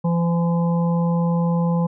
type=harmonic tone with a mistuned harmonic; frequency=170.3 Hz; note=F3; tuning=43 cents flat; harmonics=1 / 3 / 5 / 6; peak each=-17 / -27 / -31 / -33 dBFS; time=0.04-1.87 s; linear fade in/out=10 ms; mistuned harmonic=5; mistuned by=-18 cents; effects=none